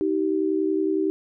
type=tone pair together; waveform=sine; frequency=315 / 385.8 Hz; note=D#4 / G4; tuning=+21 / -28 cents; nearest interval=major third; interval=351 cents; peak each=-23 dBFS; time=0.01-1.1 s; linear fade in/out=0 ms; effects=none